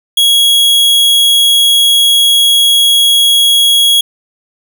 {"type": "tone", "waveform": "45% pulse", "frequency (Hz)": 3320, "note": "G#7", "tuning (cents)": -1, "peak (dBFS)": -5, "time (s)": [0.17, 4.01], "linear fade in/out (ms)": 5, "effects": []}